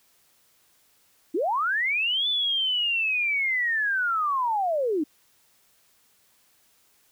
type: linear two-way sweep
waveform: sine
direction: up then down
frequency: 278.7 to 3520 to 278.7 Hz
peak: -22 dBFS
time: 1.34-5.04 s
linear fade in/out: 10 ms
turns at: 2.28 s
effects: white hiss -63 dBFS RMS until 7.11 s